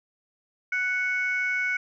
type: tone pair together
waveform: sine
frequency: 1485.2 / 2217 Hz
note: F#6 / C#7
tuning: +6 / 0 cents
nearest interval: perfect fifth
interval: 694 cents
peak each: -26 / -25 dBFS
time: 0.72-1.77 s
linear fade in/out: 5 ms
effects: tanh soft clip ceiling -18 dBFS